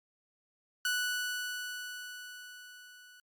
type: tone with level ramp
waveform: sawtooth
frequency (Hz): 1480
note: F#6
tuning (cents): 0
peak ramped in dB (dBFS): -25 to -51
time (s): 0.85-3.2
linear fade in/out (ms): 2
effects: Opus 48 kbps